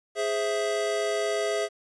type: chord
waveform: square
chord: Ab augmented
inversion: none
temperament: equal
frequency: 415.3 / 523.3 / 659.3 Hz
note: Ab4 / C5 / E5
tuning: 0 / 0 / 0 cents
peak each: -29 / -35 / -29 dBFS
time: 0.15-1.69 s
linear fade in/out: 50 ms
effects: resampled to 22050 Hz + 10-bit

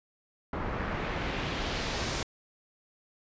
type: noise with low-pass filter sweep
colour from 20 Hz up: pink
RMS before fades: -33 dBFS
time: 0.53-2.23 s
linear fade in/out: 2 ms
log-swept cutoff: 1300 to 6700 Hz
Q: 1.1
effects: resampled to 16000 Hz

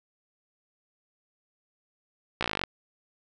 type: slowing click train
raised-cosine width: 0.3 ms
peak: -11 dBFS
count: 13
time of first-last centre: 2.41-2.637 s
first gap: 16 ms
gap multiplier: 1.03
effects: none

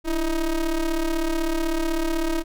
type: ring-modulated tone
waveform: square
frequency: 157 Hz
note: D#3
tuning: 16 cents sharp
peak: -19 dBFS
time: 0.04-2.44 s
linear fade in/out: 50 ms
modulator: 175 Hz
effects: none

